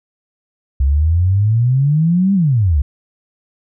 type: exponential two-way sweep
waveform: sine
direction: up then down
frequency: 65.41 to 201.5 to 65.41 Hz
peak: -10 dBFS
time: 0.8-2.82 s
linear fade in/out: 5 ms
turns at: 2.34 s
effects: none